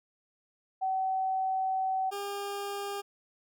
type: tone pair in turn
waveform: sine / 20% pulse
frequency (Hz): 760 / 402.6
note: F#5 / G4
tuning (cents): +46 / +46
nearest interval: major seventh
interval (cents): 1100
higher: first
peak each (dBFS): -27 / -29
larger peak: first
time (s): 0.81-2.11 / 2.11-3.02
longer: first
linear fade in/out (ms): 20
effects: none